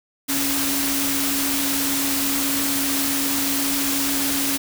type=tone in noise; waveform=sine; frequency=277.2 Hz; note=C#4; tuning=in tune; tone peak=-25 dBFS; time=0.28-4.58 s; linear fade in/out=20 ms; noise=white; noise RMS=-23 dBFS; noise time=0.28-4.58 s; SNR=-5 dB; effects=none